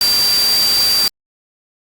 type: tone in noise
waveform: sine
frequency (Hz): 4699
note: D8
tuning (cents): 0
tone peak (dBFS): -12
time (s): 0.01-1.08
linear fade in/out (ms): 2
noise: white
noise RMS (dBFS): -20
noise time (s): 0.01-1.08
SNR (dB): +5
effects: Opus 48 kbps